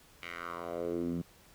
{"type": "tone with band-pass filter sweep", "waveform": "10% pulse", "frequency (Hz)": 85.8, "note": "F2", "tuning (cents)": -30, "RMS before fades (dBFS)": -37, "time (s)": [0.22, 1.22], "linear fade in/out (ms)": 10, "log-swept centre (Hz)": [2500, 180], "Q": 2.7, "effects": ["pink hiss -60 dBFS RMS until 1.54 s"]}